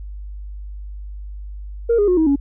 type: tone with pitch steps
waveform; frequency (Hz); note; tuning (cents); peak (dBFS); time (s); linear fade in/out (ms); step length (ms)
sine; 466.2 / 410.6 / 361.6 / 318.4 / 280.4; A#4 / G#4 / F#4 / D#4 / C#4; 0 / -20 / -40 / +40 / +20; -11; 1.89-2.36; 10; 94
effects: tanh soft clip ceiling -9 dBFS + added 50 Hz sine -29 dBFS peak until 2.4 s